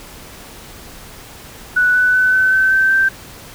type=tone with pitch steps; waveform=sine; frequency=1480 / 1493.7 / 1507.6 / 1521.6 / 1535.7 / 1550 / 1564.4 Hz; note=F#6 / F#6 / F#6 / F#6 / G6 / G6 / G6; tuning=0 / +16 / +32 / +48 / -36 / -20 / -4 cents; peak=-10 dBFS; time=1.76-3.09 s; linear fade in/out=10 ms; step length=190 ms; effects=pink hiss -37 dBFS RMS until 3.54 s